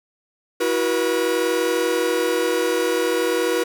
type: chord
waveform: 45% pulse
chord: E suspended second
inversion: none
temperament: equal with one note detuned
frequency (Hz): 329.6 / 370 / 481.8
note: E4 / F#4 / B4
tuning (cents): 0 / 0 / -43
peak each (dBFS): -25 / -24 / -21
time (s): 0.6-3.64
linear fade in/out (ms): 10
effects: none